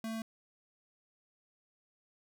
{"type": "tone", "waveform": "square", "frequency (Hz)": 223.7, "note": "A3", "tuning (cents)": 29, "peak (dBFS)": -37, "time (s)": [0.04, 0.22], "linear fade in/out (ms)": 2, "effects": []}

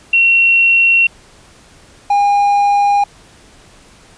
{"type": "tone pair in turn", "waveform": ["sine", "triangle"], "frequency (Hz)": [2729, 811.3], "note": ["F7", "G#5"], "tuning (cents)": [-41, -41], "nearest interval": "octave + major sixth", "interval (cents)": 2100, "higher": "first", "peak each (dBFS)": -7, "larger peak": "neither", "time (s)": [[0.13, 1.07], [2.1, 3.04]], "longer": "neither", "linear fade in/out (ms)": 5, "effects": ["pink hiss -44 dBFS RMS until 4.17 s", "resampled to 22050 Hz"]}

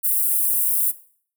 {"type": "high-pass noise", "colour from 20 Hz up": "white", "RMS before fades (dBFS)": -20, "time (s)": [0.03, 0.92], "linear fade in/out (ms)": 20, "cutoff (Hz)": 9100, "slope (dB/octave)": 48, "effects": ["noise-tail reverb RT60 0.5 s tail -17 dB re dry"]}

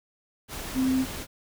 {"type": "tone in noise", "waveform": "sine", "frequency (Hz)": 260.6, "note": "C4", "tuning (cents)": -7, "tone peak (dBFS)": -21, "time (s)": [0.74, 1.06], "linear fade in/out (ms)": 50, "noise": "pink", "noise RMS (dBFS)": -36, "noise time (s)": [0.48, 1.27], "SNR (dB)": 12, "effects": []}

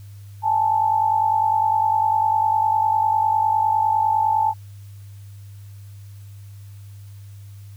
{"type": "tone pair together", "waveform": "sine", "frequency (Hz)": [830.6, 880.5], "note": ["G#5", "A5"], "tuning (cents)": [0, 1], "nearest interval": "minor second", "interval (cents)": 101, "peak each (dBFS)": [-22, -17], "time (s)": [0.42, 4.54], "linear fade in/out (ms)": 50, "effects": ["added 100 Hz sine -37 dBFS peak until 7.76 s", "white hiss -56 dBFS RMS until 7.76 s"]}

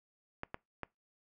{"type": "clicks", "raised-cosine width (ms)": 0.5, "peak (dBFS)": -23, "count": 3, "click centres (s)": [0.434, 0.544, 0.833], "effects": ["noise-tail reverb RT60 0.2 s tail -24 dB re dry"]}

